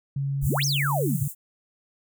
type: tone with pitch glide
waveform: sine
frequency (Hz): 138.59 to 142.98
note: C#3 to D3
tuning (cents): 0 to -46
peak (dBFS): -24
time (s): 0.16-1.28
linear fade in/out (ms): 5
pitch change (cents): +54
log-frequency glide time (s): 0.41-1.13
type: high-pass noise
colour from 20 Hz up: white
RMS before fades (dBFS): -36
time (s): 0.41-1.35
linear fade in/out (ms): 50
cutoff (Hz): 7200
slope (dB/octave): 48
type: exponential two-way sweep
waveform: sine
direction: up then down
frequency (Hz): 32.7 to 6630 to 98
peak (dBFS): -24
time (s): 0.42-1.24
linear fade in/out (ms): 10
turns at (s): 0.65
effects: none